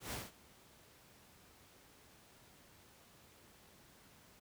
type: noise with ADSR envelope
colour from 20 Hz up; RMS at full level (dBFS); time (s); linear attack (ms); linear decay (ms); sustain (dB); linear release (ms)
pink; -41; 0-4.4; 120; 190; -22; 15
effects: high-pass 60 Hz 12 dB/octave